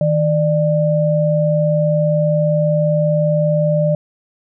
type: tone pair together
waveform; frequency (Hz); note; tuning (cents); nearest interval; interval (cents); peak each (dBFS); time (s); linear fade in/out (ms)
sine; 157.6 / 595; D#3 / D5; +23 / +22; octave + major seventh; 2299; -15; 0.01-3.95; 2
effects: none